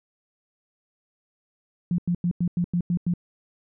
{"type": "tone bursts", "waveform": "sine", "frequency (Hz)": 174.61, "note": "F3", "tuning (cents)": 0, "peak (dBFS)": -20, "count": 8, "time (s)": [1.91, 3.138], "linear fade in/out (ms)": 2, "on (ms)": 73, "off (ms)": 92, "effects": []}